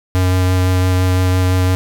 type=tone with vibrato; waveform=square; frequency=92 Hz; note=F#2; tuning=9 cents flat; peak=-12 dBFS; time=0.15-1.75 s; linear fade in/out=0 ms; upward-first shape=sine; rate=5.9 Hz; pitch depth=10 cents each way; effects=none